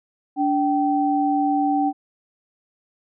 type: tone pair together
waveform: sine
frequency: 289.9 / 774 Hz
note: D4 / G5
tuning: -22 / -22 cents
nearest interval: octave + perfect fourth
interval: 1700 cents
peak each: -20 dBFS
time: 0.36-1.93 s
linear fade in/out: 50 ms
effects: none